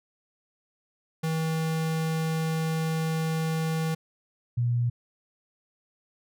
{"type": "tone pair in turn", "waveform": ["square", "sine"], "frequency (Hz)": [160.5, 120.24], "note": ["E3", "B2"], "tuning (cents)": [-46, -46], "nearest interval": "perfect fourth", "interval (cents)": 500, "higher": "first", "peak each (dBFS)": [-26, -22], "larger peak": "second", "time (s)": [[1.23, 3.95], [4.57, 4.9]], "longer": "first", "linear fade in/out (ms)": 10, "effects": []}